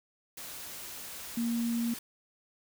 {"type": "tone in noise", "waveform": "sine", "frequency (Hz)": 233.7, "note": "A#3", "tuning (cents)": 5, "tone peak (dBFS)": -28, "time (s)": [1.37, 1.94], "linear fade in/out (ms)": 5, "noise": "white", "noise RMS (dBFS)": -43, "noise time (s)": [0.37, 1.99], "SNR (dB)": 12, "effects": []}